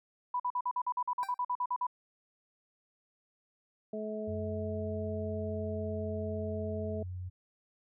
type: tone bursts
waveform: sine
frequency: 987.8 Hz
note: B5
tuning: in tune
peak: -29 dBFS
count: 15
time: 0.34-1.868 s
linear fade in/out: 5 ms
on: 58 ms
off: 47 ms
type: tone with exponential decay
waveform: 25% pulse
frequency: 784 Hz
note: G5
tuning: in tune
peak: -34 dBFS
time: 1.23-1.38 s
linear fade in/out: 0 ms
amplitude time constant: 32 ms
type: harmonic tone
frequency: 214.9 Hz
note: A3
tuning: 41 cents flat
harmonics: 1 / 2 / 3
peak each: -39 / -39 / -39 dBFS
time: 3.93-7.03 s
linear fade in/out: 5 ms
type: tone with pitch glide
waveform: sine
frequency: 92.4 to 90.92 Hz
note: F#2 to F#2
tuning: -2 to -30 cents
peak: -37 dBFS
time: 4.27-7.3 s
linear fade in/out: 20 ms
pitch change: -28 cents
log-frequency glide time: 4.37-5.84 s
effects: none